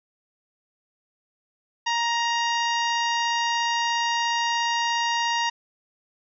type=harmonic tone with a mistuned harmonic; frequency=937 Hz; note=A#5; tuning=9 cents sharp; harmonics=1 / 2 / 3 / 4 / 5 / 6 / 7; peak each=-24 / -28 / -30 / -34 / -36 / -35 / -41 dBFS; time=1.86-5.5 s; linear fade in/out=10 ms; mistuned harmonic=5; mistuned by=+25 cents; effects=none